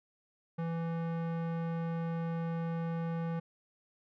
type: tone with low-pass filter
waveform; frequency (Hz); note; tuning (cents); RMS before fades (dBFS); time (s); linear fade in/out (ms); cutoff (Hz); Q
square; 166.2; E3; +15; -35; 0.58-3.4; 10; 1500; 0.73
effects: none